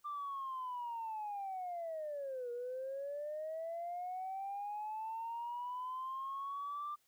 sine linear two-way sweep, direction down then up, 1190 to 475.3 to 1190 Hz, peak -38 dBFS, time 0.04-6.96 s, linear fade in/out 20 ms, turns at 2.51 s, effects tanh soft clip ceiling -35 dBFS + white hiss -75 dBFS RMS until 7.07 s

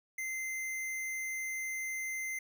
square tone, 2076 Hz, C7, 14 cents flat, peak -36 dBFS, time 0.18-2.39 s, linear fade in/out 5 ms, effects none

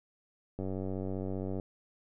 click train, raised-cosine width 2 ms, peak -24 dBFS, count 97, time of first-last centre 0.59-1.598 s, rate 95.2 Hz, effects none

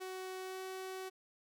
sawtooth tone with pitch glide, 374 to 376.8 Hz, F#4 to F#4, +19 to +32 cents, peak -38 dBFS, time 0-1.1 s, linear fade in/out 20 ms, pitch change +13 cents, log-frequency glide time 0.4-0.61 s, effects none

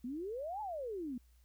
sine exponential two-way sweep, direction up then down, 233.1 to 880 to 233.1 Hz, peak -38 dBFS, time 0.04-1.18 s, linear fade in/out 5 ms, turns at 0.61 s, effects added 60 Hz sine -62 dBFS peak until 1.44 s + white hiss -75 dBFS RMS until 1.44 s

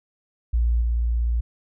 sine tone with level steps, 58.27 Hz, A#1, in tune, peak -17 / -19 dBFS, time 0.53-1.41 s, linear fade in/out 10 ms, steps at 0.81 s, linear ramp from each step 10 ms, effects none

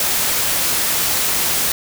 white noise, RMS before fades -18 dBFS, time 0-1.72 s, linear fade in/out 2 ms, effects none

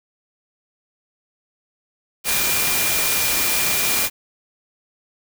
sine tone in noise, 2400 Hz, D7, 37 cents sharp, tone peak -27 dBFS, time 2.24-4.1 s, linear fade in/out 50 ms, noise white, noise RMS -20 dBFS, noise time 2.24-4.1 s, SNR -10 dB, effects none

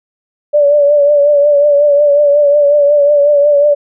sine tone with vibrato, 580 Hz, D5, 22 cents flat, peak -5 dBFS, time 0.53-3.75 s, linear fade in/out 20 ms, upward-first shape triangle, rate 5.5 Hz, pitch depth 50 cents each way, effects none

